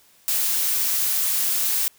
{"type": "noise", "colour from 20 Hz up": "blue", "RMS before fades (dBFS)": -22, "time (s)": [0.28, 1.88], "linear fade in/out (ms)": 0, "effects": ["white hiss -56 dBFS RMS until 1.98 s"]}